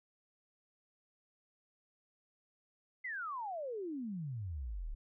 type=exponential sweep; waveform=sine; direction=down; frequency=2093 to 32.7 Hz; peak=-38 dBFS; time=3.04-4.95 s; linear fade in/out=10 ms; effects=none